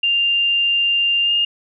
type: tone with pitch glide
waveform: sine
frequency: 2794 to 2826 Hz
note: F7 to F7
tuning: 0 to +20 cents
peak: -14 dBFS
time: 0.03-1.45 s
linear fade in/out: 5 ms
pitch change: +20 cents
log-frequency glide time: 1.23-1.32 s
effects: none